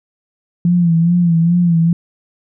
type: tone with vibrato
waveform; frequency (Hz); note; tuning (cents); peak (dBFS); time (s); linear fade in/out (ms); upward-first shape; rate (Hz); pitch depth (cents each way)
sine; 170.5; F3; -41; -9; 0.65-1.93; 2; sine; 2.4; 63
effects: none